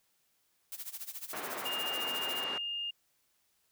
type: noise with tremolo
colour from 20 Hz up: blue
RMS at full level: -40 dBFS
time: 0.72-2.44 s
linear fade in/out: 0 ms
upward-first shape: sine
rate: 14 Hz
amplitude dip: 85%
type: band-pass noise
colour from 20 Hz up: white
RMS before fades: -41 dBFS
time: 1.33-2.58 s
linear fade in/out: 2 ms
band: 280 to 1500 Hz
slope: 12 dB/octave
type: tone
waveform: sine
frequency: 2825 Hz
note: F7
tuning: 19 cents sharp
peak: -34 dBFS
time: 1.65-2.91 s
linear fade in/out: 10 ms
effects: white hiss -74 dBFS RMS until 3.71 s